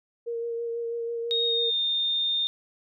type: tone with vibrato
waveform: sine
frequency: 466.2 Hz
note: A#4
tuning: in tune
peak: -28 dBFS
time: 0.26-1.71 s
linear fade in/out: 20 ms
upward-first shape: sine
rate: 6.1 Hz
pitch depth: 16 cents each way
type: tone with pitch glide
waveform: sine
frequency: 3729 to 3638 Hz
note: A#7 to A#7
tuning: 0 to -43 cents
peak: -23 dBFS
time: 1.31-2.47 s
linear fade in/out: 0 ms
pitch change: -43 cents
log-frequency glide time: 1.46-1.74 s
effects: none